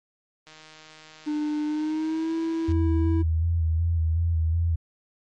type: click train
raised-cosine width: 0.2 ms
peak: -30 dBFS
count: 352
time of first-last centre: 0.47-2.72 s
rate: 156 Hz
type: tone with pitch glide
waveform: triangle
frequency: 300 to 327.2 Hz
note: D4 to E4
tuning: +37 to -13 cents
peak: -22 dBFS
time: 1.26-3.23 s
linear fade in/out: 20 ms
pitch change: +150 cents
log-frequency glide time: 1.65-2.35 s
type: tone with vibrato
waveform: sine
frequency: 82.41 Hz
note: E2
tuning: in tune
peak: -20 dBFS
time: 2.68-4.76 s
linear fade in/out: 10 ms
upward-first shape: square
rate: 2.7 Hz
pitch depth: 37 cents each way
effects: MP3 48 kbps